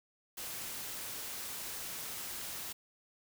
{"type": "noise", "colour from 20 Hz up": "white", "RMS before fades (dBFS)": -42, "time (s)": [0.37, 2.73], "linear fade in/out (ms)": 10, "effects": []}